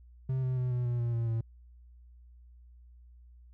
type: tone with pitch steps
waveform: triangle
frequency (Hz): 131 / 128.38 / 125.81 / 123.29 / 120.82 / 118.41 / 116.04 / 113.71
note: C3 / C3 / B2 / B2 / B2 / A#2 / A#2 / A#2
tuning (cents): +2 / -32 / +32 / -3 / -38 / +28 / -7 / -43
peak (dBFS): -26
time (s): 0.29-1.41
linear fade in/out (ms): 5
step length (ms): 140
effects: added 60 Hz sine -52 dBFS peak until 3.53 s